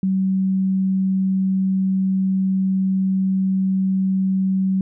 sine tone, 190.3 Hz, F#3, 49 cents sharp, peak -16 dBFS, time 0.03-4.81 s, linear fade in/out 2 ms, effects none

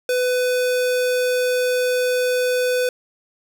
square tone, 500 Hz, B4, 21 cents sharp, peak -18 dBFS, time 0.09-2.89 s, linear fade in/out 2 ms, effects none

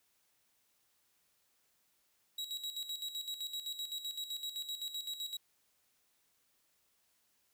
40% pulse tone with tremolo, 3863 Hz, B7, 39 cents flat, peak -36 dBFS, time 2.38-5.37 s, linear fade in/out 5 ms, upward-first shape square, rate 7.8 Hz, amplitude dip 65%, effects white hiss -75 dBFS RMS until 7.53 s

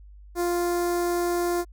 sawtooth tone with notch filter, 349.2 Hz, F4, in tune, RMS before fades -25 dBFS, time 0.35-1.65 s, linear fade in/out 50 ms, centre 2900 Hz, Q 0.62, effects added 50 Hz sine -44 dBFS peak until 1.72 s

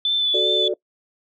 sine tone with vibrato, 3500 Hz, A7, 10 cents flat, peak -17 dBFS, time 0.05-0.68 s, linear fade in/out 2 ms, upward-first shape sine, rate 2.7 Hz, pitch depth 23 cents each way
sine chord, D major, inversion first, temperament equal, 370 / 440 / 587.3 Hz, F#4 / A4 / D5, 0 / 0 / 0 cents, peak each -23 / -24 / -25 dBFS, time 0.34-0.74 s, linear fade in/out 5 ms
effects noise-tail reverb RT60 0.1 s tail -22 dB re dry + tanh soft clip ceiling -6 dBFS

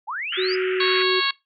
sine linear sweep, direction up, 738 to 5080 Hz, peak -26 dBFS, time 0.07-0.56 s, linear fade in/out 20 ms
pink band-pass noise, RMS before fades -30 dBFS, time 0.32-1.03 s, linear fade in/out 5 ms, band 1300 to 3000 Hz, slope 96 dB/octave
sine tone, 372.2 Hz, F#4, 10 cents sharp, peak -20 dBFS, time 0.37-1.21 s, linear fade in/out 20 ms
harmonic tone, 551 Hz, C#5, 11 cents flat, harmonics 2 / 3 / 4 / 5 / 6 / 7 / 8, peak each -27 / -27 / -27 / -27 / -27 / -27 / -27 dBFS, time 0.8-1.31 s, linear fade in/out 5 ms
effects noise-tail reverb RT60 0.2 s tail -21 dB re dry

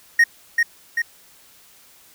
triangle tone with echo, 1864.7 Hz, A#6, in tune, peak -8 dBFS, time 0.19-0.24 s, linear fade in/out 5 ms, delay 390 ms, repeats 2, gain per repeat -4 dB, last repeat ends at 1.02 s, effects white hiss -51 dBFS RMS until 2.14 s

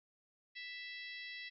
harmonic tone, 660 Hz, E5, 2 cents sharp, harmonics 3 / 4 / 5 / 6 / 7 / 8, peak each -47 / -52 / -54 / -53 / -58 / -58 dBFS, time 0.55-1.5 s, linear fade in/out 20 ms, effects none

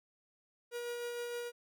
45% pulse tone with tremolo, 478.9 Hz, A#4, 47 cents sharp, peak -37 dBFS, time 0.71-1.52 s, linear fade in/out 50 ms, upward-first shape sine, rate 6.5 Hz, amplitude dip 25%, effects none

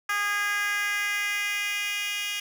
10% pulse tone with high-pass filter sweep, 409.6 Hz, G#4, 24 cents flat, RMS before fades -28 dBFS, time 0.09-2.4 s, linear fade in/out 5 ms, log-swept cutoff 1400 to 2900 Hz, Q 2.5, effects none

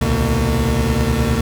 30% pulse tone cluster, 65.3 / 75.3 / 121.3 / 225.8 Hz, C2 / D2 / B2 / A3, -3 / +44 / -31 / +45 cents, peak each -18 dBFS, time 0.01-1.41 s, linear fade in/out 5 ms, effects none

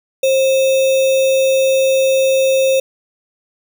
sine tone with sample-and-hold, 532 Hz, C5, 29 cents sharp, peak -10 dBFS, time 0.23-2.8 s, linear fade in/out 5 ms, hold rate 3150 Hz, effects none

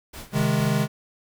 pink noise with tremolo, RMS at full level -38 dBFS, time 0.13-0.82 s, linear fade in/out 10 ms, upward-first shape sine, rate 4.5 Hz, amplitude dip 80%
square chord, Ab major, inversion first, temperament equal with one note detuned, 133.02 / 155.56 / 207.7 Hz, C3 / Eb3 / Ab3, +29 / 0 / 0 cents, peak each -25 dBFS, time 0.32-0.88 s, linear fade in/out 50 ms
effects none

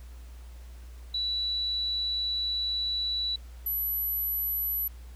sine tone pair in turn, 3942 / 11813 Hz, B7 / F#9, -4 / -4 cents, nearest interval octave + perfect fifth, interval 1900 cents, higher second, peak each -27 dBFS, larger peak neither, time 1.14-3.36 / 3.66-4.88 s, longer first, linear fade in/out 5 ms, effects added 60 Hz sine -42 dBFS peak until 5.15 s + pink hiss -58 dBFS RMS until 5.15 s

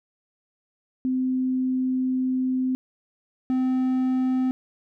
sine / triangle tone pair in turn, 257.5 / 257.5 Hz, C4 / C4, -28 / -28 cents, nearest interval unison, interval 0 cents, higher neither, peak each -21 / -18 dBFS, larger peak second, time 1.05-2.75 / 3.5-4.51 s, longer first, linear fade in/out 0 ms, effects none

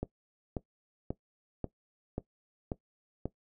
click train, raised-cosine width 2 ms, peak -20 dBFS, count 7, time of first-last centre 0.03-3.256 s, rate 1.86 Hz, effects noise-tail reverb RT60 0.1 s tail -17 dB re dry

